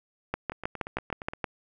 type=two click trains; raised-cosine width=0.5 ms; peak=-13 / -22 dBFS; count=8 / 8; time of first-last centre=0.34-1.442 / 0.52-1.335 s; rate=6.35 / 8.59 Hz; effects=none